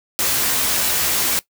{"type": "noise with comb filter", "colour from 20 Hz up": "white", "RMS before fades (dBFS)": -19, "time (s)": [0.19, 1.39], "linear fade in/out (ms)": 0, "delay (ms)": 15, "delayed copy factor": 0.55, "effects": ["noise-tail reverb RT60 0.1 s tail -18 dB re dry"]}